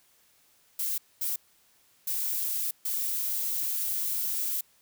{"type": "noise bursts at uneven times", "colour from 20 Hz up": "violet", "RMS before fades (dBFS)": -30, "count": 4, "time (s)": [[0.79, 0.98], [1.21, 1.36], [2.07, 2.71], [2.85, 4.61]], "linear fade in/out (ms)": 5, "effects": ["white hiss -64 dBFS RMS until 4.81 s"]}